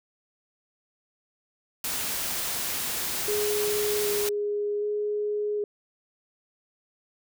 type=noise; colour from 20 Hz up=white; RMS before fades=-30 dBFS; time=1.84-4.29 s; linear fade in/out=2 ms
type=tone with vibrato; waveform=sine; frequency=415.3 Hz; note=G#4; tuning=in tune; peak=-25 dBFS; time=3.28-5.64 s; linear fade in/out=2 ms; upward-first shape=square; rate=0.65 Hz; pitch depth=9 cents each way
effects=none